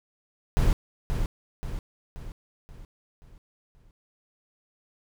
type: noise with echo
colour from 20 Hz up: brown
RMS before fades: -20 dBFS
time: 0.57-0.73 s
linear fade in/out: 0 ms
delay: 530 ms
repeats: 6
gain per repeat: -6 dB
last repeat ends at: 3.91 s
effects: none